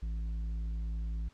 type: tone with tanh clipping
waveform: sine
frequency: 55 Hz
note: A1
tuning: in tune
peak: -34 dBFS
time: 0.02-1.29 s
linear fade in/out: 10 ms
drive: 7 dB
effects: pink hiss -65 dBFS RMS until 1.33 s + low-pass 6000 Hz 12 dB/octave